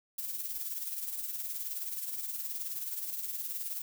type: noise with tremolo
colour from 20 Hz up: violet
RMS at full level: -35 dBFS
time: 0.18-3.82 s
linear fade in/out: 5 ms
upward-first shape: triangle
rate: 19 Hz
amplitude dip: 60%
effects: none